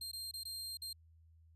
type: tone with dropouts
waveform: sawtooth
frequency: 4186 Hz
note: C8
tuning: in tune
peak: -39 dBFS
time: 0.01-0.93 s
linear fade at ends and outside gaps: 5 ms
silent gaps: 0.116-0.131 / 0.313-0.337 / 0.435-0.452 / 0.772-0.818 s
effects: added 81 Hz sine -61 dBFS peak until 1.55 s + resampled to 32000 Hz